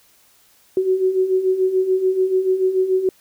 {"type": "beating tone pair", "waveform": "sine", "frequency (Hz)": [370, 376.9], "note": ["F#4", "F#4"], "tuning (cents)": [0, 32], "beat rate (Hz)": 6.9, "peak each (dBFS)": [-22, -16], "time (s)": [0.77, 3.09], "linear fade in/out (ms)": 2, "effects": ["white hiss -55 dBFS RMS until 3.2 s"]}